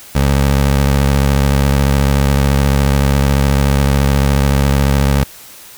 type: tone with vibrato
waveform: 20% pulse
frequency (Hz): 69.3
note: C#2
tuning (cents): 0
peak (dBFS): -5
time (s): 0.15-5.24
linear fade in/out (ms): 5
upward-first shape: square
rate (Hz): 14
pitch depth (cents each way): 42
effects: white hiss -37 dBFS RMS until 5.77 s